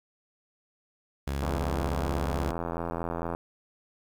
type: tone with pitch glide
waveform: sawtooth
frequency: 69.3 to 68.11 Hz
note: C#2 to C#2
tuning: 0 to -30 cents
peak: -25 dBFS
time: 1.27-2.52 s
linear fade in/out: 5 ms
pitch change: -30 cents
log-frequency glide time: 1.41-1.7 s
type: click train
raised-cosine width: 1 ms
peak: -18 dBFS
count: 163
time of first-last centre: 1.43-3.349 s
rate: 84.4 Hz
effects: 9-bit